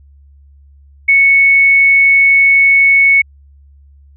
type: tone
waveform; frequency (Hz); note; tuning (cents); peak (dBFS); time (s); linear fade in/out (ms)
sine; 2212; C#7; -4; -5; 1.08-3.22; 10
effects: added 70 Hz sine -40 dBFS peak until 4.16 s